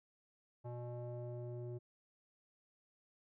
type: tone with low-pass filter sweep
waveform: square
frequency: 121.2 Hz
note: B2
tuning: 32 cents flat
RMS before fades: -45 dBFS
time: 0.64-1.79 s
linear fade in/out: 20 ms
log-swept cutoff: 760 to 450 Hz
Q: 3.1
effects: none